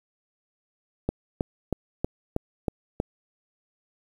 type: click train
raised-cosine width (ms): 2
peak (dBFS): -11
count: 7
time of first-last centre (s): 1.09-3.001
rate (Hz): 3.14
effects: 8-bit